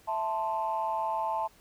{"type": "chord", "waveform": "sine", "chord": "A minor", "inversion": "second", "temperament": "equal", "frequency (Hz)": [659.3, 880, 1046.5], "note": ["E5", "A5", "C6"], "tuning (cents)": [0, 0, 0], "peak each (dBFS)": [-34, -29, -35], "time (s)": [0.07, 1.48], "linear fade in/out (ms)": 20, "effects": ["tanh soft clip ceiling -20 dBFS", "pink hiss -60 dBFS RMS until 1.6 s"]}